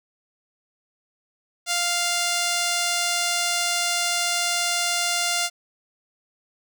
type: tone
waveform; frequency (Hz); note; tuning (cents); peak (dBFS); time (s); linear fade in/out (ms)
5% pulse; 698.5; F5; 0; -10; 1.66-5.5; 50
effects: none

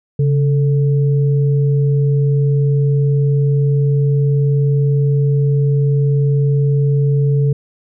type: tone pair together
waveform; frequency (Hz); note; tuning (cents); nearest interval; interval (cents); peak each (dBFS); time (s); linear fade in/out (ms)
sine; 139.72 / 440; C#3 / A4; +14 / 0; octave + minor sixth; 1986; -11 / -22; 0.19-7.53; 5
effects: none

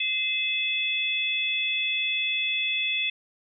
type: tone cluster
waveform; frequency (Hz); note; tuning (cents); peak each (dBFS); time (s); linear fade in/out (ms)
sine; 2064 / 2578 / 3437; C7 / E7 / A7; -24 / -39 / -41; -35 / -26 / -28; 0-3.1; 5
effects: none

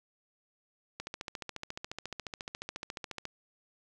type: click train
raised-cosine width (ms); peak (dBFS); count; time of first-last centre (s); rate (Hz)
0.2; -21; 33; 1-3.254; 14.2
effects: none

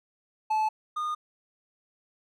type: tone pair in turn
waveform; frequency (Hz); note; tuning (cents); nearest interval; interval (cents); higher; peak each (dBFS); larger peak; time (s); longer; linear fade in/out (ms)
triangle; 867 / 1222.9; A5 / D#6; -26 / -30; tritone; 596; second; -21 / -26; first; 0.5-0.69 / 0.96-1.15; neither; 10
effects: none

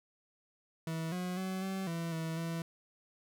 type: tone with pitch steps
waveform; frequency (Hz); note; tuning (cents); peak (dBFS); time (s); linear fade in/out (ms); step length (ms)
40% pulse; 162.4 / 180.9 / 188.1 / 191.4 / 167 / 162.3 / 165.9; E3 / F#3 / F#3 / G3 / E3 / E3 / E3; -26 / -39 / +29 / -41 / +23 / -27 / +11; -34; 0.87-2.62; 2; 250
effects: none

